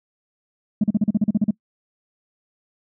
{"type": "tone bursts", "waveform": "sine", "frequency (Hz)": 210.9, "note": "G#3", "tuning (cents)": 27, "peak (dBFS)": -12, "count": 11, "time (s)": [0.81, 1.509], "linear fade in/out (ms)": 5, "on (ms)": 29, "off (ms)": 38, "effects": ["noise-tail reverb RT60 0.1 s tail -25 dB re dry", "tanh soft clip ceiling -11 dBFS"]}